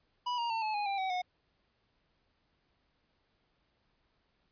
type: tone with pitch steps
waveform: square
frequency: 981 / 940 / 900.6 / 862.9 / 826.8 / 792.2 / 759.1 / 727.3 Hz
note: B5 / A#5 / A5 / A5 / G#5 / G5 / F#5 / F#5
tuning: -12 / +14 / +40 / -34 / -8 / +18 / +44 / -30 cents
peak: -32 dBFS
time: 0.26-1.22 s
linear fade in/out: 10 ms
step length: 120 ms
effects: pink hiss -75 dBFS RMS until 4.51 s + resampled to 11025 Hz